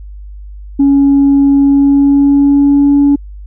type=tone with pitch glide; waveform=sine; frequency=278.8 to 284 Hz; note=C#4 to C#4; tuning=+10 to +42 cents; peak=-3 dBFS; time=0.79-3.16 s; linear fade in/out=10 ms; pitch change=+32 cents; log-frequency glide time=1.62-2.96 s; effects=tanh soft clip ceiling -2 dBFS + added 50 Hz sine -26 dBFS peak until 3.46 s